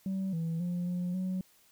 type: tone with pitch steps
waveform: sine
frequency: 191.5 / 164.5 / 176.2 / 178.3 / 185.9 Hz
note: G3 / E3 / F3 / F3 / F#3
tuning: -40 / -3 / +16 / +36 / +8 cents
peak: -28 dBFS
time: 0.06-1.41 s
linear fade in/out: 2 ms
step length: 270 ms
effects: tanh soft clip ceiling -29 dBFS + white hiss -64 dBFS RMS until 1.71 s